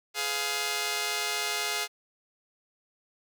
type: chord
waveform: 5% pulse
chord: F diminished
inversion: first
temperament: just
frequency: 419.1 / 502.9 / 698.5 Hz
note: Ab4 / Cb5 / F5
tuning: +16 / +31 / 0 cents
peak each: -21 / -27 / -21 dBFS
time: 0.14-1.88 s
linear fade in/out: 50 ms
effects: none